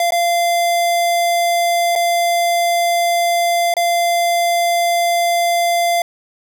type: tone with dropouts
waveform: square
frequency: 690 Hz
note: F5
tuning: 21 cents flat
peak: -14 dBFS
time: 0-6.02 s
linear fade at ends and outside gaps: 2 ms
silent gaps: 0.107-0.121 / 1.954-1.959 / 3.74-3.767 s
effects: none